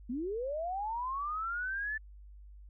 sine linear sweep, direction up, 226.1 to 1769 Hz, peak -33 dBFS, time 0.09-1.98 s, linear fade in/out 10 ms, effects added 50 Hz sine -49 dBFS peak until 2.69 s

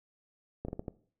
slowing click train, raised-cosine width 2 ms, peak -23 dBFS, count 5, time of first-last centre 0.65-0.882 s, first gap 34 ms, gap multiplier 1.37, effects noise-tail reverb RT60 0.5 s tail -19 dB re dry

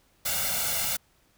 white noise with comb filter, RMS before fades -28 dBFS, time 0.25-0.97 s, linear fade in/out 10 ms, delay 1.4 ms, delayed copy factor +0.85, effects pink hiss -65 dBFS RMS until 1.37 s

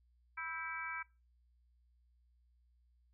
harmonic tone with a mistuned harmonic, 328.2 Hz, E4, 8 cents flat, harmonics 3 / 4 / 5 / 6 / 7, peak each -48 / -45 / -45 / -52 / -44 dBFS, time 0.37-1.03 s, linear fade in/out 10 ms, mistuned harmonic 5, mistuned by -57 cents, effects noise-tail reverb RT60 0.3 s tail -23 dB re dry + added 60 Hz sine -68 dBFS peak until 3.13 s

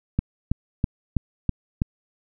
click train, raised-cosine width 5 ms, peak -8 dBFS, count 6, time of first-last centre 0.19-1.819 s, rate 3.07 Hz, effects none

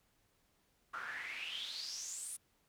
pink noise with band-pass filter sweep, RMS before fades -44 dBFS, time 0.93-2.37 s, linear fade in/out 10 ms, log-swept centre 1300 to 10000 Hz, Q 7.4, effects pink hiss -75 dBFS RMS until 2.68 s

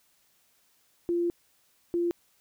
sine tone bursts at uneven times, 345.2 Hz, F4, 20 cents flat, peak -24 dBFS, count 2, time 1.09-1.3 / 1.94-2.11 s, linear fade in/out 0 ms, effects white hiss -67 dBFS RMS until 2.4 s

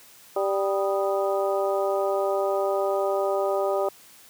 harmonic tone with a mistuned harmonic, 196 Hz, G3, in tune, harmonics 2 / 3 / 4 / 5 / 6, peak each -26 / -25 / -30 / -36 / -33 dBFS, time 0.36-3.89 s, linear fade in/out 5 ms, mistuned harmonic 6, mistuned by +90 cents, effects white hiss -51 dBFS RMS until 4.29 s + high-pass 80 Hz 12 dB/octave

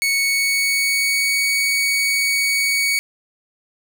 sawtooth tone with pitch glide, 2217 to 2241 Hz, C#7 to C#7, 0 to +18 cents, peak -13 dBFS, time 0.02-2.99 s, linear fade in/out 0 ms, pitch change +18 cents, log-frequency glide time 0.13-1.44 s, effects 8-bit

